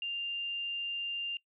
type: tone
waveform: sine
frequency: 2794 Hz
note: F7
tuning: in tune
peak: -33 dBFS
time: 0.02-1.37 s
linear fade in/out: 2 ms
effects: noise-tail reverb RT60 0.1 s tail -22 dB re dry